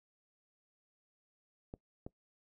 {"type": "clicks", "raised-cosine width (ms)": 2, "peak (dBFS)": -30, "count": 2, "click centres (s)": [1.739, 2.065], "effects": ["noise-tail reverb RT60 0.1 s tail -21 dB re dry"]}